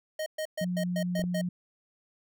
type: tone bursts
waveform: square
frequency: 623 Hz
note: D#5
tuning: 2 cents sharp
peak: -31 dBFS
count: 7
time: 0.19-1.414 s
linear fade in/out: 5 ms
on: 72 ms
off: 120 ms
type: tone with pitch glide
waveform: sine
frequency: 179.3 to 178.16 Hz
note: F3 to F3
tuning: +46 to +35 cents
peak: -28 dBFS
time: 0.61-1.49 s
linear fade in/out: 5 ms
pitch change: -11 cents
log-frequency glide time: 0.71-0.8 s
type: clicks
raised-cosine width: 2 ms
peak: -26 dBFS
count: 2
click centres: 1.194 / 1.239 s
effects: none